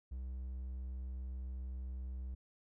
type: tone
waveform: triangle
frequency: 63.8 Hz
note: C2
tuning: 43 cents flat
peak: -38 dBFS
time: 0.11-2.35 s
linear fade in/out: 10 ms
effects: none